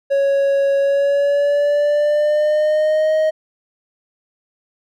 triangle tone with pitch glide, 554.4 to 625.9 Hz, C#5 to D#5, 0 to +10 cents, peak -11 dBFS, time 0.1-3.31 s, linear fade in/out 20 ms, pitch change +210 cents, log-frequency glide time 0.79-3.14 s, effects none

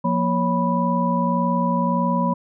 sine tone cluster, 175.8 / 237.5 / 555 / 985 Hz, F3 / A#3 / C#5 / B5, +12 / +33 / +2 / -5 cents, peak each -22 / -23 / -27 / -22 dBFS, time 0.04-2.34 s, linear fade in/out 10 ms, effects none

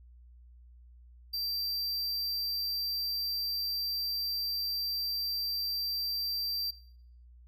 square tone, 4699 Hz, D8, in tune, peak -32 dBFS, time 1.33-6.71 s, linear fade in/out 10 ms, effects noise-tail reverb RT60 0.6 s tail -17 dB re dry + added 60 Hz sine -52 dBFS peak until 7.47 s

